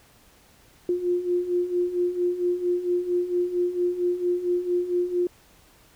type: beating tone pair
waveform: sine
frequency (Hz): 351.6 / 356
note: F4 / F4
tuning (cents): +12 / +33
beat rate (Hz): 4.4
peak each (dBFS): -28 / -23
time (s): 0.89-5.27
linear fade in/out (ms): 2
effects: pink hiss -56 dBFS RMS until 5.95 s